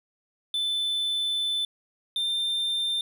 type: tone pair in turn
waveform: triangle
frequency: 3520 / 3590 Hz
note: A7 / A7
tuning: 0 / +34 cents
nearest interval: unison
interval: 34 cents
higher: second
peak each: -23 dBFS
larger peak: neither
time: 0.54-1.65 / 2.16-3.01 s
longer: first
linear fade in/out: 2 ms
effects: none